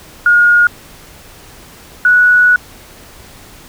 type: tone pair in turn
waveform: sine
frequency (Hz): 1432 / 1469.7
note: F6 / F#6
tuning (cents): +43 / -12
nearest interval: unison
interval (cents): 45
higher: second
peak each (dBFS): -5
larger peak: neither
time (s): 0.26-0.67 / 2.05-2.56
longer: second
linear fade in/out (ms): 2
effects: pink hiss -38 dBFS RMS until 3.68 s